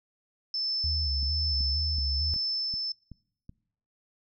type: tone with tremolo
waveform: sine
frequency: 5274 Hz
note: E8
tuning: in tune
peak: -27 dBFS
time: 0.54-2.92 s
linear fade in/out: 2 ms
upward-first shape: sine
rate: 1.2 Hz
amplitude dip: 25%
type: tone with vibrato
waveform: sine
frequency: 73.6 Hz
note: D2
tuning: 4 cents sharp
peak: -28 dBFS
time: 0.84-2.34 s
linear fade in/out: 0 ms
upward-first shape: square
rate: 2.2 Hz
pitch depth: 94 cents each way
type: click train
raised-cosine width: 5 ms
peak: -31 dBFS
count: 7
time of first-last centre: 1.23-3.494 s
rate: 2.65 Hz
effects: noise-tail reverb RT60 0.7 s tail -24 dB re dry